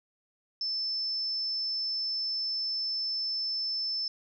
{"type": "tone", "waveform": "sine", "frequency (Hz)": 5280, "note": "E8", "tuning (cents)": 2, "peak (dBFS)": -29, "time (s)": [0.61, 4.08], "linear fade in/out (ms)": 2, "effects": []}